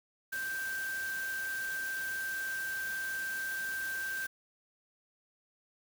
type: tone in noise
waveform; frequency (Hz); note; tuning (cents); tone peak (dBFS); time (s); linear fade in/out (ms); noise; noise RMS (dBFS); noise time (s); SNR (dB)
sine; 1568; G6; 0; -34; 0.32-4.27; 10; white; -45; 0.32-4.27; +8
effects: none